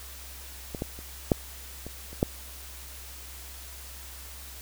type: clicks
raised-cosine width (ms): 2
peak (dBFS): -20 / -16 / -30 / -6 / -25 / -30 / -8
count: 7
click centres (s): 0.748 / 0.821 / 0.99 / 1.318 / 1.866 / 2.13 / 2.229
effects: added 65 Hz sine -45 dBFS peak until 4.61 s + white hiss -45 dBFS RMS until 4.61 s